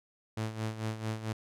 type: tone with tremolo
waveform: sawtooth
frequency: 110 Hz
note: A2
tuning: in tune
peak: -27 dBFS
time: 0.37-1.33 s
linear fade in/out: 5 ms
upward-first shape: sine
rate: 4.5 Hz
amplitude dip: 70%
effects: low-pass 10000 Hz 12 dB/octave